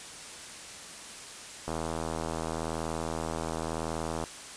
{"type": "click train", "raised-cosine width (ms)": 1, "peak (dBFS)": -19, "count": 208, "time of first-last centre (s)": [1.68, 4.239], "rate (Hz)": 80.9, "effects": ["white hiss -44 dBFS RMS until 4.56 s", "resampled to 22050 Hz"]}